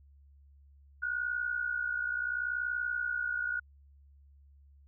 sine tone pair together, 1446 / 1506.7 Hz, F#6 / F#6, -40 / +31 cents, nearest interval minor second, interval 71 cents, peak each -32 / -36 dBFS, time 1.02-3.6 s, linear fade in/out 10 ms, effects added 70 Hz sine -56 dBFS peak until 4.87 s

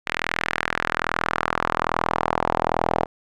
sawtooth tone with band-pass filter sweep, 41.2 Hz, E1, in tune, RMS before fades -24 dBFS, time 0.06-3.06 s, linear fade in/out 20 ms, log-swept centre 2100 to 740 Hz, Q 2, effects none

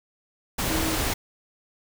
sine tone in noise, 318.9 Hz, D#4, 43 cents sharp, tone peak -28 dBFS, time 0.69-0.96 s, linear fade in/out 10 ms, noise pink, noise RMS -26 dBFS, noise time 0.58-1.14 s, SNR -5 dB, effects none

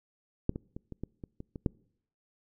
clicks, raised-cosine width 3 ms, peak -13 / -23 / -27 / -28 / -23 / -28 / -28 / -27 / -14 dBFS, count 9, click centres 0.494 / 0.559 / 0.765 / 0.923 / 1.036 / 1.238 / 1.404 / 1.558 / 1.662 s, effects noise-tail reverb RT60 0.7 s tail -26 dB re dry

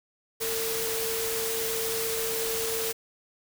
sine tone in noise, 451.4 Hz, A4, 44 cents sharp, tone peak -31 dBFS, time 0.4-2.93 s, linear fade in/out 20 ms, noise white, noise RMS -31 dBFS, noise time 0.4-2.93 s, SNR -3 dB, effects none

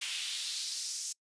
pink noise with high-pass filter sweep, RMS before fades -37 dBFS, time 0.01-1.13 s, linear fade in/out 10 ms, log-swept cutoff 2700 to 6300 Hz, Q 2.5, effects noise-tail reverb RT60 0.1 s tail -25 dB re dry + resampled to 22050 Hz

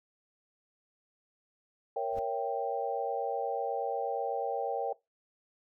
sine chord, A# diminished seventh, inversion none, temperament equal with one note detuned, 466.2 / 554.4 / 665.8 / 784 Hz, A#4 / C#5 / E5 / G5, 0 / 0 / +17 / 0 cents, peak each -35 / -36 / -39 / -34 dBFS, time 1.96-4.93 s, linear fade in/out 5 ms
brown noise with exponential growth, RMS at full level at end -40 dBFS, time 2.07-2.19 s, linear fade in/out 0 ms, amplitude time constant 24 ms
effects noise-tail reverb RT60 0.2 s tail -21 dB re dry

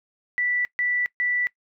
sine tone bursts, 1967 Hz, B6, 7 cents flat, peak -21 dBFS, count 3, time 0.38-1.47 s, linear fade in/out 0 ms, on 270 ms, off 140 ms, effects noise-tail reverb RT60 0.1 s tail -21 dB re dry

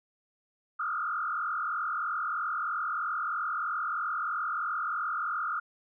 sine tone with frequency modulation, 1318.5 Hz, E6, in tune, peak -29 dBFS, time 0.79-5.6 s, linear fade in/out 10 ms, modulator 43.1 Hz, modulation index 2.7, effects none

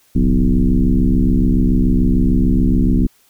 sine tone with frequency modulation, 110 Hz, A2, in tune, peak -10 dBFS, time 0.15-3.07 s, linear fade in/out 10 ms, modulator 66.9 Hz, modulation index 2.7, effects white hiss -55 dBFS RMS until 3.29 s

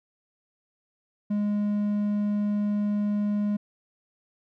triangle tone, 206.9 Hz, G#3, 6 cents flat, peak -21 dBFS, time 1.3-3.57 s, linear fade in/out 10 ms, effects none

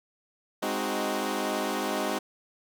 15% pulse chord, Ab dominant seventh, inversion none, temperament equal with one note detuned, 206.7 / 261.6 / 311.1 / 370 Hz, Ab3 / C4 / Eb4 / Gb4, -8 / 0 / 0 / 0 cents, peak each -27 dBFS, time 0.62-2.19 s, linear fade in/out 10 ms, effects none

